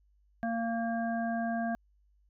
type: harmonic tone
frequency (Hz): 230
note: A#3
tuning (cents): -23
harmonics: 1 / 3 / 5 / 7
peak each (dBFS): -32 / -33 / -49 / -40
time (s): 0.43-1.75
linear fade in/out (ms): 0
effects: added 50 Hz sine -64 dBFS peak until 2.29 s